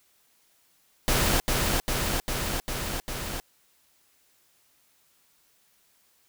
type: noise with echo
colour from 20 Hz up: pink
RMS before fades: -23 dBFS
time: 1.08-1.4 s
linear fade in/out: 0 ms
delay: 400 ms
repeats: 5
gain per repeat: -2 dB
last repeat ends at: 3.4 s
effects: white hiss -65 dBFS RMS until 6.28 s